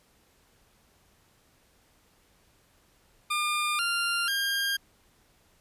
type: tone with pitch steps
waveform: 20% pulse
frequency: 1205 / 1392.2 / 1608.5 Hz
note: D6 / F6 / G6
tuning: +44 / -6 / +44 cents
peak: -21 dBFS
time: 3.3-4.77 s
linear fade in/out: 10 ms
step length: 490 ms
effects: pink hiss -64 dBFS RMS until 5.6 s + resampled to 32000 Hz